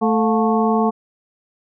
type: harmonic tone with a mistuned harmonic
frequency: 220 Hz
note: A3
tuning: in tune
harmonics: 1 / 2 / 3 / 4 / 5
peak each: -17 / -20 / -22 / -23 / -24 dBFS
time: 0.01-0.91 s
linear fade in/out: 20 ms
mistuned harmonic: 3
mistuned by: +120 cents
effects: none